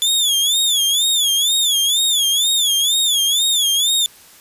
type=tone with vibrato; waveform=sawtooth; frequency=3455 Hz; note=A7; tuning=32 cents flat; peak=-11 dBFS; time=0.02-4.06 s; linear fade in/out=0 ms; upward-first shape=sine; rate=2.1 Hz; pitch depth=140 cents each way; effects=white hiss -45 dBFS RMS until 4.4 s + resampled to 32000 Hz